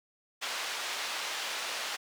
white band-pass noise, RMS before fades -36 dBFS, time 0.41-1.97 s, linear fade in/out 20 ms, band 600 to 4200 Hz, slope 12 dB/octave, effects none

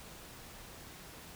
silence, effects pink hiss -51 dBFS RMS until 1.35 s

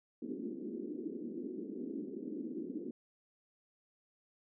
white band-pass noise, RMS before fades -42 dBFS, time 0.22-2.91 s, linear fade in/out 5 ms, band 210 to 380 Hz, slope 48 dB/octave, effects none

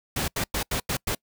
pink noise bursts at uneven times, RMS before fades -27 dBFS, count 6, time 0.16-0.28 / 0.36-0.44 / 0.54-0.63 / 0.71-0.8 / 0.89-0.97 / 1.07-1.15 s, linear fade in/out 5 ms, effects noise-tail reverb RT60 0.1 s tail -26 dB re dry

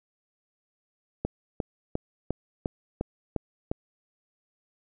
click train, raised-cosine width 2 ms, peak -14 dBFS, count 8, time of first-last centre 1.25-3.715 s, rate 2.84 Hz, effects none

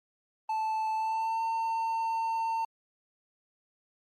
triangle tone with pitch glide, 877 to 904.3 Hz, A5 to A5, -6 to +47 cents, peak -26 dBFS, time 0.49-2.65 s, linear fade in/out 5 ms, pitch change +53 cents, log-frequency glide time 0.95-1.4 s, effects Opus 32 kbps

